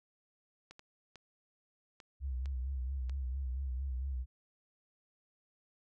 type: clicks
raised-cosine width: 0.2 ms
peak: -34 dBFS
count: 6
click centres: 0.71 / 0.794 / 1.157 / 2.002 / 2.458 / 3.096 s
type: tone with vibrato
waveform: sine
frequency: 65.41 Hz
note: C2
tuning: in tune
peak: -34 dBFS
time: 2.2-4.26 s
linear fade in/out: 50 ms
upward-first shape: sine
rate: 4.4 Hz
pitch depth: 88 cents each way
effects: none